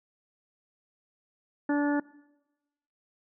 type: harmonic tone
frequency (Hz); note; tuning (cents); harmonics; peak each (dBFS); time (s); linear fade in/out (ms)
290.1; D4; -21; 1 / 2 / 3 / 4 / 5 / 6; -24 / -34 / -35 / -44 / -38 / -38; 1.69-2; 5
effects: noise-tail reverb RT60 1.0 s tail -21 dB re dry